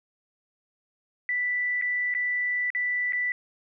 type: tone with dropouts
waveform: sine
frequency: 1975.5 Hz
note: B6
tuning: in tune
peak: -24 dBFS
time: 1.29-3.32 s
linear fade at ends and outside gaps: 1 ms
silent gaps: 1.814-1.822 / 2.14-2.149 / 2.703-2.749 / 3.123-3.132 s
effects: none